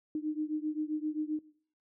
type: beating tone pair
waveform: sine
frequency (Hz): 303.5 / 311.1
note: D#4 / D#4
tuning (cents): -43 / 0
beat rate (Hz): 7.6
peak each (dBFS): -34 / -36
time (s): 0.15-1.39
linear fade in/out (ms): 2
effects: noise-tail reverb RT60 0.6 s tail -20 dB re dry